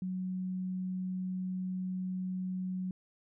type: tone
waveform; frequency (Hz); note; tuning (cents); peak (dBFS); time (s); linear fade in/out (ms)
sine; 185; F#3; 0; -33; 0.02-2.91; 2
effects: none